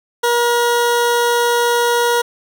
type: tone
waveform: 20% pulse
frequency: 476.8 Hz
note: A#4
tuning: 39 cents sharp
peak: -8 dBFS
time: 0.23-2.22 s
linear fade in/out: 10 ms
effects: 7-bit